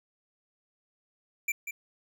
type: tone with echo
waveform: square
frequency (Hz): 2349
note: D7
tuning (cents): 0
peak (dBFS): -27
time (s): 1.48-1.52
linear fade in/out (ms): 5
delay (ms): 190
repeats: 1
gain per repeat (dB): -8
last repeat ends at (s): 1.71
effects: none